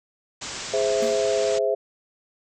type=low-pass noise; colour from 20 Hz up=white; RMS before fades=-34 dBFS; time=0.41-1.59 s; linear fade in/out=10 ms; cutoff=7900 Hz; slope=96 dB/octave
type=chord; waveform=sine; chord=Ab augmented; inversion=none; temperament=equal; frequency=415.3 / 523.3 / 659.3 Hz; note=Ab4 / C5 / E5; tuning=0 / 0 / 0 cents; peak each=-24 dBFS; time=0.73-1.75 s; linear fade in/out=10 ms
type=tone with exponential decay; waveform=square; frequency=230 Hz; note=A#3; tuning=23 cents flat; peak=-27 dBFS; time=1.02-1.3 s; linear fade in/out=5 ms; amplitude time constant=60 ms
effects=none